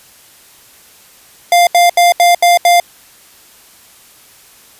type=tone bursts; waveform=square; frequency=698.5 Hz; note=F5; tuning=in tune; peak=-6 dBFS; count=6; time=1.52-2.8 s; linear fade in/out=2 ms; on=150 ms; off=76 ms; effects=white hiss -43 dBFS RMS until 4.79 s + resampled to 32000 Hz